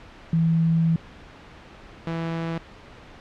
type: tone pair in turn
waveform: sine / sawtooth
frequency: 164.2 / 165.25 Hz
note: E3 / E3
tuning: -6 / +5 cents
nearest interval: unison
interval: 11 cents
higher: second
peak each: -17 / -22 dBFS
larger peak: first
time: 0.33-0.96 / 2.07-2.58 s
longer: first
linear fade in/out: 2 ms
effects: pink hiss -45 dBFS RMS until 3.2 s + low-pass 3000 Hz 12 dB/octave